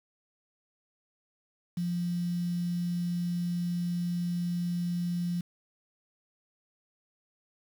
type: tone with quantisation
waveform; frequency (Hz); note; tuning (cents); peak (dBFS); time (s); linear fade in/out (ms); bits
sine; 174.61; F3; 0; -28; 1.77-5.41; 5; 8
effects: none